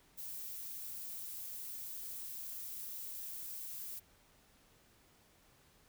violet noise, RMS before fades -45 dBFS, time 0.17-4 s, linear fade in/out 20 ms, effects pink hiss -67 dBFS RMS until 5.88 s

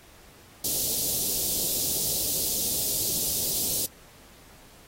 white band-stop noise, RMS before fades -27 dBFS, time 0.64-3.86 s, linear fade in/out 5 ms, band 590 to 3800 Hz, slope 24 dB/octave, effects pink hiss -53 dBFS RMS until 4.87 s + AAC 48 kbps

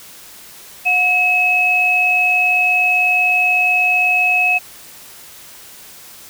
sine tone pair together, 726 / 2574 Hz, F#5 / E7, -33 / -42 cents, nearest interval octave + minor seventh, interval 2191 cents, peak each -20 / -12 dBFS, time 0.85-4.59 s, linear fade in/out 20 ms, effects white hiss -39 dBFS RMS until 6.29 s

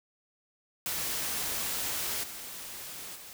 white noise with level steps, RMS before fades -33 / -42 / -47 dBFS, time 0.86-3.33 s, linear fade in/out 0 ms, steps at 2.23 / 3.15 s, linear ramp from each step 10 ms, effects none

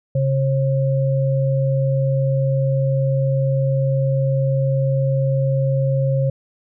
sine tone pair together, 135.71 / 538 Hz, C#3 / C5, -36 / +48 cents, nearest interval 2 octaves, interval 2384 cents, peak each -16 / -22 dBFS, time 0.15-6.3 s, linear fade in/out 5 ms, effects none

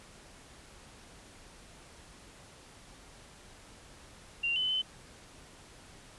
sine tone with pitch steps, 2773 / 3024 / 3045 Hz, F7 / F#7 / F#7, -13 / +37 / +49 cents, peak -28 dBFS, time 4.43-4.82 s, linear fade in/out 10 ms, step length 130 ms, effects pink hiss -54 dBFS RMS until 6.18 s + resampled to 24000 Hz

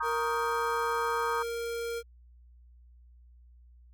sine chord, Eb dominant seventh, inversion second, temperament equal, 932.3 / 1108.7 / 1244.5 / 1568 Hz, Bb5 / Db6 / Eb6 / G6, 0 / 0 / 0 / 0 cents, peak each -33 / -38 / -32 / -37 dBFS, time 0-1.43 s, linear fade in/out 10 ms
square tone, 466.2 Hz, A#4, in tune, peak -33 dBFS, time 0.02-2.03 s, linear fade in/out 50 ms
effects added 60 Hz sine -53 dBFS peak until 3.93 s

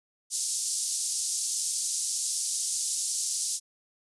white band-pass noise, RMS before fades -30 dBFS, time 0.3-3.6 s, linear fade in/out 50 ms, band 5200 to 9800 Hz, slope 24 dB/octave, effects resampled to 24000 Hz

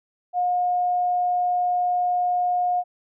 sine tone, 717 Hz, F5, 45 cents sharp, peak -19 dBFS, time 0.33-2.84 s, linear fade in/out 50 ms, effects none

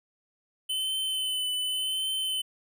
square tone with vibrato, 3039 Hz, F#7, 46 cents sharp, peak -28 dBFS, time 0.69-2.42 s, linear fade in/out 10 ms, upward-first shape triangle, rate 0.88 Hz, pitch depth 26 cents each way, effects none

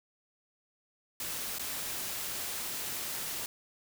white noise with dropouts, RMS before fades -37 dBFS, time 1.2-3.46 s, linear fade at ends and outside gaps 2 ms, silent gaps 1.585-1.594 s, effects none

